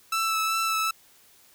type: tone with vibrato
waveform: sawtooth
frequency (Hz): 1318.5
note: E6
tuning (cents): 0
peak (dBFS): -20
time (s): 0.12-0.91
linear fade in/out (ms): 5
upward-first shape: sine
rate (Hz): 2.6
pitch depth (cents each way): 16
effects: white hiss -57 dBFS RMS until 1.54 s